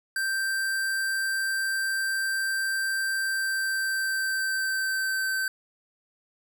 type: tone with pitch glide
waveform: square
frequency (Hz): 1568 to 1546.4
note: G6 to G6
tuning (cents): 0 to -24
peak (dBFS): -26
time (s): 0.16-5.48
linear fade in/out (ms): 2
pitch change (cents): -24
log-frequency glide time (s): 3.17-5.28
effects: none